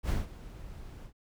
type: noise with ADSR envelope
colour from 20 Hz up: brown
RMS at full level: -27 dBFS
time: 0.03-1.13 s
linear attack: 62 ms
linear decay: 170 ms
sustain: -18 dB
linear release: 85 ms
effects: none